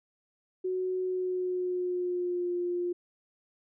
sine tone with pitch glide, 370 to 352.7 Hz, F#4 to F4, 0 to +17 cents, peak -28 dBFS, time 0.64-2.93 s, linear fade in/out 10 ms, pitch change -83 cents, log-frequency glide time 1.02-2.53 s, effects none

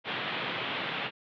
white band-pass noise, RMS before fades -34 dBFS, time 0.04-1.11 s, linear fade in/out 50 ms, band 110 to 3500 Hz, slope 48 dB/octave, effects none

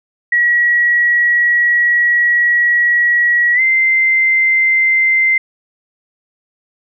sine tone with pitch glide, 1918 to 2080 Hz, A#6 to C7, +49 to -11 cents, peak -9 dBFS, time 0.32-5.38 s, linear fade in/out 5 ms, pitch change +140 cents, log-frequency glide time 3.54-3.61 s, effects none

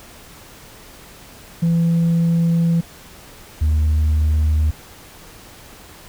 sine tone pair in turn, 167.8 / 76.94 Hz, E3 / D#2, +31 / -19 cents, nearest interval octave + minor second, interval 1350 cents, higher first, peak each -11 dBFS, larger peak neither, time 1.62-2.81 / 3.61-4.71 s, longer first, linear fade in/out 10 ms, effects tanh soft clip ceiling -12 dBFS + pink hiss -42 dBFS RMS until 6.08 s

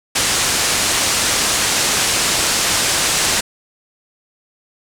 white low-pass noise, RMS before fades -17 dBFS, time 0.15-3.41 s, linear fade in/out 10 ms, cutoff 9000 Hz, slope 24 dB/octave, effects none

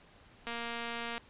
click train, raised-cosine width 0.3 ms, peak -23 dBFS, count 167, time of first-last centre 0.47-1.179 s, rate 234 Hz, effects pink hiss -59 dBFS RMS until 1.29 s + resampled to 8000 Hz

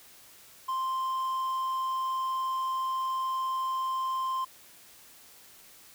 triangle tone with hard clipping, 1046.5 Hz, C6, in tune, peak -29 dBFS, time 0.68-4.45 s, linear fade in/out 10 ms, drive 6 dB, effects white hiss -54 dBFS RMS until 5.94 s

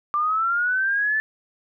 sine linear sweep, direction up, 1174.7 to 1760 Hz, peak -19 dBFS, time 0.14-1.2 s, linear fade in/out 0 ms, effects none

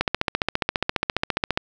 click train, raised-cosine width 0.3 ms, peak -4 dBFS, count 24, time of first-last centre 0.01-1.575 s, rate 14.7 Hz, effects none

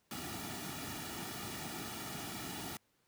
pink noise with comb filter, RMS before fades -43 dBFS, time 0.11-2.77 s, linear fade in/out 2 ms, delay 1.9 ms, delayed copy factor -0.65, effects pink hiss -75 dBFS RMS until 3.07 s + high-pass 80 Hz 12 dB/octave

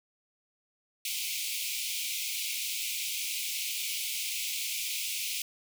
pink high-pass noise, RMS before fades -34 dBFS, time 1.05-5.42 s, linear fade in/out 2 ms, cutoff 2200 Hz, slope 96 dB/octave, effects none

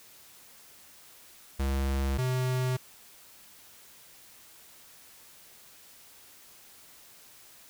square tone pair in turn, 67.8 / 127.99 Hz, C#2 / C3, -38 / -38 cents, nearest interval major seventh, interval 1100 cents, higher second, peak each -27 dBFS, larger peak neither, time 1.59-2.18 / 2.18-2.77 s, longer neither, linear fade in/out 10 ms, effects white hiss -54 dBFS RMS until 7.69 s

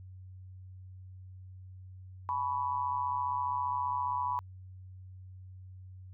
sine tone with amplitude modulation, 987.8 Hz, B5, in tune, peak -26 dBFS, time 2.29-4.39 s, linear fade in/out 0 ms, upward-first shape sine, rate 135 Hz, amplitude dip 80%, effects added 93 Hz sine -46 dBFS peak until 6.13 s

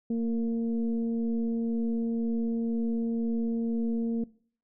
sine tone with frequency modulation, 230 Hz, A#3, 23 cents flat, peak -25 dBFS, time 0.1-4.24 s, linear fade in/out 5 ms, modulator 231 Hz, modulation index 0.55, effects noise-tail reverb RT60 0.5 s tail -21 dB re dry

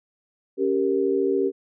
sine chord, G diminished, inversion second, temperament equal, 277.2 / 392 / 466.2 Hz, Db4 / G4 / Bb4, 0 / 0 / 0 cents, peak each -26 / -21 / -26 dBFS, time 0.57-1.52 s, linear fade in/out 50 ms, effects none

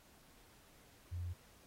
sine tone, 87.8 Hz, F2, 10 cents sharp, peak -39 dBFS, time 1.11-1.34 s, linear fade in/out 20 ms, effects pink hiss -65 dBFS RMS until 1.66 s + AAC 48 kbps

